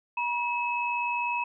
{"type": "tone pair together", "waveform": "sine", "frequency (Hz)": [962, 2582], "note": ["B5", "E7"], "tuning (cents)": [-46, -37], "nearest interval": "octave + perfect fourth", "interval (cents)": 1709, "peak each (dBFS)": [-28, -30], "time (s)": [0.17, 1.44], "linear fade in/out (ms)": 5, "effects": []}